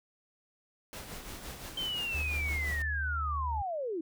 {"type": "noise with tremolo", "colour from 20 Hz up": "pink", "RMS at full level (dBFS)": -42, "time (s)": [0.93, 2.82], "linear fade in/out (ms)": 0, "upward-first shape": "sine", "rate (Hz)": 5.8, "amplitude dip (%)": 45}
{"type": "linear sweep", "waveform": "sine", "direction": "down", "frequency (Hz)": [3136, 304.3], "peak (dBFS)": -32, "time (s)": [1.77, 4.01], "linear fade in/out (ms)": 5}
{"type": "tone", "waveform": "sine", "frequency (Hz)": 74.6, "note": "D2", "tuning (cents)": 28, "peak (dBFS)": -33, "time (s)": [2.14, 3.62], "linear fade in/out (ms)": 5}
{"effects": []}